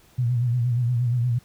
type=tone with vibrato; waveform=sine; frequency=121.3 Hz; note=B2; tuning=31 cents flat; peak=-19 dBFS; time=0.18-1.39 s; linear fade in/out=10 ms; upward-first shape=sine; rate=8.5 Hz; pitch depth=70 cents each way; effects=pink hiss -56 dBFS RMS until 1.44 s